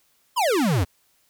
square exponential sweep, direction down, 1085 to 77.78 Hz, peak -19 dBFS, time 0.36-0.85 s, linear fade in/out 20 ms, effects white hiss -64 dBFS RMS until 1.29 s

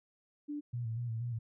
sine tone, 293.7 Hz, D4, in tune, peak -36 dBFS, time 0.48-0.61 s, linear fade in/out 20 ms
sine tone with vibrato, 116.54 Hz, A#2, in tune, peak -34 dBFS, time 0.73-1.39 s, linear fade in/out 10 ms, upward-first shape square, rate 4.2 Hz, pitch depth 57 cents each way
effects none

